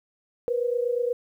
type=tone pair together; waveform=sine; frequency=477.6 / 506 Hz; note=A#4 / B4; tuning=+42 / +42 cents; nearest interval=minor second; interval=100 cents; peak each=-24 / -28 dBFS; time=0.48-1.13 s; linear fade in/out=0 ms; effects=10-bit